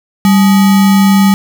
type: tone with sample-and-hold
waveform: sine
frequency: 196 Hz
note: G3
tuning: in tune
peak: -4 dBFS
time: 0.25-1.34 s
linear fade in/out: 0 ms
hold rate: 1050 Hz
effects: none